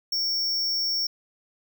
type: tone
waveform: square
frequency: 5480 Hz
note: F8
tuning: 34 cents flat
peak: -24 dBFS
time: 0.12-1.07 s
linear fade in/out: 5 ms
effects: none